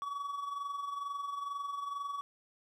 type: tone with amplitude modulation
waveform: triangle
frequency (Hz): 1134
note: C#6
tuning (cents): +39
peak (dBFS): -32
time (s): 0.02-2.21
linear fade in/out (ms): 0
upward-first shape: sine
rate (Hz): 22.2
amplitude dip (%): 55
effects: none